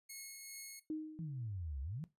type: tone with tremolo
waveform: 5% pulse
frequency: 2179 Hz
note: C#7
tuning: 30 cents flat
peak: -35 dBFS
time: 0.09-0.8 s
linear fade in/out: 10 ms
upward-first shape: triangle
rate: 2.5 Hz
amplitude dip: 35%
type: tone with exponential decay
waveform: sine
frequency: 311.1 Hz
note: D#4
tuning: in tune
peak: -35 dBFS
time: 0.9-1.55 s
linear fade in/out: 2 ms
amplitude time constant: 140 ms
type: exponential two-way sweep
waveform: sine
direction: down then up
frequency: 172.1 to 64 to 172.1 Hz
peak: -40 dBFS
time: 1.19-2.04 s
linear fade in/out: 0 ms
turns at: 1.81 s
effects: noise-tail reverb RT60 0.2 s tail -17 dB re dry + resampled to 32000 Hz